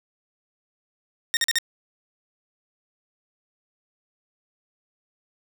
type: tone bursts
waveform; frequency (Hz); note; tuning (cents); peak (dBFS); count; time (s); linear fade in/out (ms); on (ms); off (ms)
15% pulse; 1846; A#6; -17; -13; 4; 1.34-1.585; 0; 29; 43
effects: none